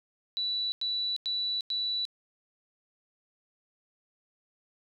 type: tone bursts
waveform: sine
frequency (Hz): 3951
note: B7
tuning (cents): 0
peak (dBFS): -28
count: 4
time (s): 0.37-2.052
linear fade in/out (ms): 0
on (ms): 350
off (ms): 94
effects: none